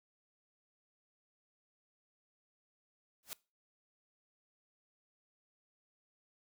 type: noise with exponential growth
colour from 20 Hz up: white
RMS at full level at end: -39 dBFS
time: 3.23-3.33 s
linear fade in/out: 0 ms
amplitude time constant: 21 ms
effects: noise-tail reverb RT60 0.3 s tail -22 dB re dry